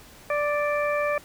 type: harmonic tone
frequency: 587.3 Hz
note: D5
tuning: in tune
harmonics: 1 / 2 / 3 / 4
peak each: -24 / -29 / -32 / -32 dBFS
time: 0.3-1.18 s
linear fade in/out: 2 ms
effects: pink hiss -49 dBFS RMS until 1.24 s